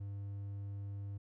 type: tone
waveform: triangle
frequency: 100 Hz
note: G2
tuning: 35 cents sharp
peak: -38 dBFS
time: 0-1.18 s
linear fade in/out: 10 ms
effects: none